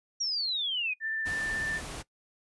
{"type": "exponential sweep", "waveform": "sine", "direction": "down", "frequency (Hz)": [5740, 2438], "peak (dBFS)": -28, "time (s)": [0.2, 0.94], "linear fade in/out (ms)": 10}
{"type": "tone with vibrato", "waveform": "sine", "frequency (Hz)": 1777, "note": "A6", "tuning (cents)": 17, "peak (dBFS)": -30, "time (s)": [1, 1.81], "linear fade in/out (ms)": 50, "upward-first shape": "square", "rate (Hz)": 16, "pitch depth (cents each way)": 9}
{"type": "noise", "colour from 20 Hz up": "pink", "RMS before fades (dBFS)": -40, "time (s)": [1.25, 2.03], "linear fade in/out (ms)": 20}
{"effects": ["noise-tail reverb RT60 0.1 s tail -20 dB re dry", "resampled to 24000 Hz"]}